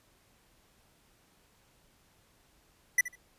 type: tone with echo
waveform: square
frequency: 1975.5 Hz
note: B6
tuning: in tune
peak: -21 dBFS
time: 2.98-3.01 s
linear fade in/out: 5 ms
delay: 73 ms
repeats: 2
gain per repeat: -15 dB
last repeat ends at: 3.156 s
effects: pink hiss -66 dBFS RMS until 3.38 s + resampled to 32000 Hz